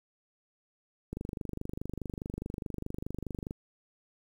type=click train; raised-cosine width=3 ms; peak=-23 dBFS; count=60; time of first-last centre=1.13-3.509 s; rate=24.8 Hz; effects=9-bit

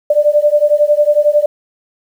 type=beating tone pair; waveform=sine; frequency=587 / 598 Hz; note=D5 / D5; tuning=-1 / +31 cents; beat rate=11 Hz; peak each=-11 dBFS; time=0.1-1.46 s; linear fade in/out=5 ms; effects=7-bit

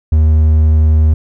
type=tone; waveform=triangle; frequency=77.78 Hz; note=D#2; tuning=in tune; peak=-4 dBFS; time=0.12-1.14 s; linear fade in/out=5 ms; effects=none

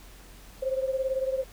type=beating tone pair; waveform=sine; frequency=523.3 / 541.3 Hz; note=C5 / C#5; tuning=0 / -41 cents; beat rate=18 Hz; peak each=-27 / -31 dBFS; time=0.62-1.44 s; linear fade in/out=10 ms; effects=added 45 Hz sine -48 dBFS peak until 1.52 s + pink hiss -52 dBFS RMS until 1.52 s

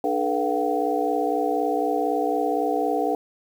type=tone cluster; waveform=sine; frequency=297.2 / 426.9 / 484.6 / 700 / 764 Hz; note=D4 / G#4 / B4 / F5 / G5; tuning=+21 / +48 / -33 / +4 / -45 cents; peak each=-27 dBFS; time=0.04-3.15 s; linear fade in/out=2 ms; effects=8-bit

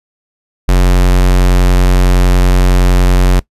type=tone; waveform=square; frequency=45.38 Hz; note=F#1; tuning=33 cents flat; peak=-6 dBFS; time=0.68-3.4 s; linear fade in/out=10 ms; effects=noise-tail reverb RT60 0.1 s tail -21 dB re dry + resampled to 32000 Hz

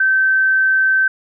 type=tone; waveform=sine; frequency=1546 Hz; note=G6; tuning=24 cents flat; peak=-11 dBFS; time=0-1.08 s; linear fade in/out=5 ms; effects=none

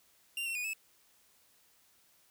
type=tone with pitch steps; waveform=45% pulse; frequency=2778 / 2712 / 2463 / 2600 Hz; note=F7 / E7 / D#7 / E7; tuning=-10 / +49 / -18 / -24 cents; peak=-34 dBFS; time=0.37-0.734 s; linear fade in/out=2 ms; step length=91 ms; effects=white hiss -67 dBFS RMS until 2.3 s

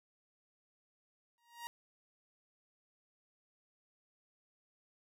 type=tone with exponential growth; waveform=sawtooth; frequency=943 Hz; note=A#5; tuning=20 cents sharp; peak=-36 dBFS; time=1.38-1.67 s; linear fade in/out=0 ms; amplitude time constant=62 ms; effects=none

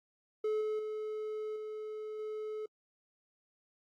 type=tone with level steps; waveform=triangle; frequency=430 Hz; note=A4; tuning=40 cents flat; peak=-28 / -30 / -34 / -37 / -35 dBFS; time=0.44-2.66 s; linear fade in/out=5 ms; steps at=0.61 / 0.79 / 1.56 / 2.19 s; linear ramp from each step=2 ms; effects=AAC 64 kbps

